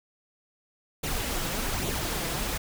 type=noise with flanger; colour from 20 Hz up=pink; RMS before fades=-30 dBFS; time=1.03-2.58 s; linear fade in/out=10 ms; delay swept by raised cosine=0.28 to 6.08 ms; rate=1.2 Hz; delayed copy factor=+0.5; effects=none